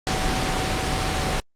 sine tone in noise, 754 Hz, F#5, 32 cents sharp, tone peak -30 dBFS, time 0.07-1.4 s, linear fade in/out 0 ms, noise pink, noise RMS -23 dBFS, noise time 0.07-1.4 s, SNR -10 dB, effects low-pass 7000 Hz 12 dB/octave + Opus 48 kbps

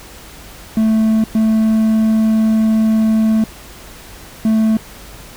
triangle tone bursts at uneven times, 220 Hz, A3, in tune, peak -8 dBFS, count 3, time 0.77-1.24 / 1.35-3.44 / 4.45-4.77 s, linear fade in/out 2 ms, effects added 50 Hz sine -42 dBFS peak until 5.36 s + pink hiss -37 dBFS RMS until 5.36 s

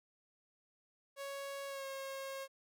sawtooth tone with pitch glide, 555 to 541.1 Hz, C#5 to C#5, +2 to -42 cents, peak -38 dBFS, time 1.16-2.48 s, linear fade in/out 50 ms, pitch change -44 cents, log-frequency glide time 1.67-1.86 s, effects none

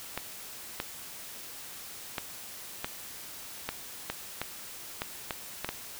clicks, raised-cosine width 0.3 ms, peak -15 dBFS, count 11, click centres 0.176 / 0.801 / 2.182 / 2.845 / 3.69 / 4.1 / 4.416 / 5.019 / 5.308 / 5.646 / 5.69 s, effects white hiss -44 dBFS RMS until 5.99 s

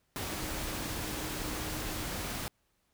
sine tone in noise, 310 Hz, D#4, 6 cents flat, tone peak -44 dBFS, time 0.31-2.05 s, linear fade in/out 0 ms, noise pink, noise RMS -37 dBFS, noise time 0.16-2.48 s, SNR -10 dB, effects pink hiss -75 dBFS RMS until 2.93 s

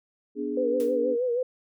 sine chord, G# diminished, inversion first, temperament equal, 246.9 / 293.7 / 415.3 Hz, B3 / D4 / G#4, 0 / 0 / 0 cents, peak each -33 / -31 / -31 dBFS, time 0.35-1.17 s, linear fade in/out 50 ms
sine tone with vibrato, 489.4 Hz, B4, 16 cents flat, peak -23 dBFS, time 0.57-1.43 s, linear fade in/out 5 ms, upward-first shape sine, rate 6.3 Hz, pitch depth 74 cents each way
white noise with exponential decay, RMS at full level -42 dBFS, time 0.8-1.02 s, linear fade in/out 0 ms, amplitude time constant 46 ms
effects none

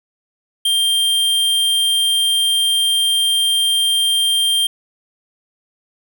square tone, 3180 Hz, G7, 24 cents sharp, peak -14 dBFS, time 0.65-4.67 s, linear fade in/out 5 ms, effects none

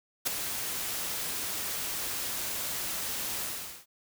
white noise with ADSR envelope, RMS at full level -26 dBFS, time 0.25-3.86 s, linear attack 20 ms, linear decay 10 ms, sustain -8 dB, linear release 430 ms, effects none

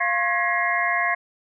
sine tone cluster, 696 / 1081 / 1670 / 1910 / 2122 Hz, F5 / C#6 / G#6 / A#6 / C7, -6 / -44 / +9 / +42 / +24 cents, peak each -26 dBFS, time 0-1.15 s, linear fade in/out 10 ms, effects none

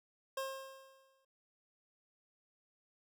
25% pulse tone with exponential decay, 535 Hz, C5, 38 cents sharp, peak -32 dBFS, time 0.37-1.25 s, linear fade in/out 5 ms, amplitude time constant 190 ms, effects none

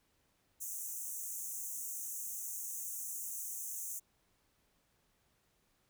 pink high-pass noise, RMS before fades -42 dBFS, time 0.6-4 s, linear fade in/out 20 ms, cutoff 6100 Hz, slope 96 dB/octave, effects pink hiss -75 dBFS RMS until 5.89 s

